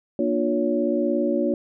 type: tone cluster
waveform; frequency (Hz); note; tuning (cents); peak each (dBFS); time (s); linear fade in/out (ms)
sine; 236.5 / 298 / 355.2 / 562; A#3 / D4 / F4 / C#5; +25 / +25 / +29 / +24; -25; 0.19-1.54; 2
effects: none